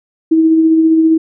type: tone with tremolo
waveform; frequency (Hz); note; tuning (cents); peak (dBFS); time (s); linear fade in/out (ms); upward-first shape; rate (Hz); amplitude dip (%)
sine; 321.7; E4; -42; -5; 0.31-1.18; 10; sine; 15; 30
effects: none